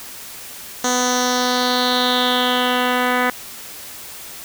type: tone with low-pass filter sweep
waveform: 10% pulse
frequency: 249.1 Hz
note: B3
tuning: 15 cents sharp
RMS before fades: -18 dBFS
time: 0.84-3.3 s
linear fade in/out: 2 ms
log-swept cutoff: 6700 to 2200 Hz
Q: 4.3
effects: white hiss -35 dBFS RMS until 4.44 s